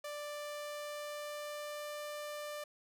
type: tone with pitch glide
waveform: sawtooth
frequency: 589 to 593.1 Hz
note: D5 to D5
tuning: +5 to +17 cents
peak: -37 dBFS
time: 0.04-2.64 s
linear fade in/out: 5 ms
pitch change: +12 cents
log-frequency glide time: 0.2-2.03 s
effects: none